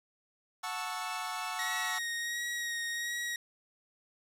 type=chord; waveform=sawtooth; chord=F# minor seventh; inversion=none; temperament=equal with one note detuned; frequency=731.9 / 880 / 1108.7 / 1318.5 Hz; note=F#5 / A5 / C#6 / E6; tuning=-19 / 0 / 0 / 0 cents; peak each=-37 dBFS; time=0.63-1.99 s; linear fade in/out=10 ms
type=tone with vibrato; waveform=sawtooth; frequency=1887 Hz; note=A#6; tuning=21 cents sharp; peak=-30 dBFS; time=1.59-3.36 s; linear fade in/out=2 ms; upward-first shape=sine; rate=1.4 Hz; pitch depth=21 cents each way
effects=low-pass 12000 Hz 12 dB/octave + 10-bit